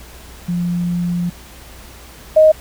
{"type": "tone pair in turn", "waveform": "sine", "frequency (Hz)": [174.9, 624.7], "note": ["F3", "D#5"], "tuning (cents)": [3, 7], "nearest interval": "octave + minor seventh", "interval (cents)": 2204, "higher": "second", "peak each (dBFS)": [-16, -5], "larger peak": "second", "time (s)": [[0.48, 1.3], [2.36, 2.52]], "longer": "first", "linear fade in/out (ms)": 10, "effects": ["added 60 Hz sine -40 dBFS peak until 2.6 s", "pink hiss -40 dBFS RMS until 2.6 s"]}